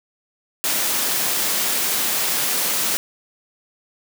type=high-pass noise; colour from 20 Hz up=white; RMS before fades=-21 dBFS; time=0.64-2.97 s; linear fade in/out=0 ms; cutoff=150 Hz; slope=24 dB/octave; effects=none